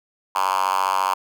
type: tone with high-pass filter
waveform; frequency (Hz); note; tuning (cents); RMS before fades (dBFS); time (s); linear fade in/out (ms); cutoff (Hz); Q
5% pulse; 94.6; F#2; +39; -21; 0.35-1.14; 5; 980; 4.8
effects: none